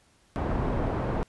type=low-pass noise; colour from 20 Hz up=pink; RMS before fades=-28 dBFS; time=0.36-1.23 s; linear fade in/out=0 ms; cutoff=910 Hz; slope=12 dB/octave; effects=pink hiss -63 dBFS RMS until 1.28 s + resampled to 24000 Hz